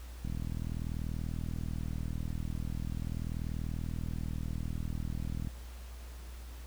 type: click train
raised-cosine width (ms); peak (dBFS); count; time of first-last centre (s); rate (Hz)
5; -25; 212; 0.25-5.473; 40.4
effects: added 60 Hz sine -43 dBFS peak until 6.66 s + pink hiss -55 dBFS RMS until 6.66 s